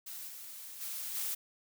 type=noise with level steps; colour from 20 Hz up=blue; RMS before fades=-44 / -47 / -40 / -36 dBFS; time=0.06-1.35 s; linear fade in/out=10 ms; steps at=0.27 / 0.8 / 1.14 s; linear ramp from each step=20 ms; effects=none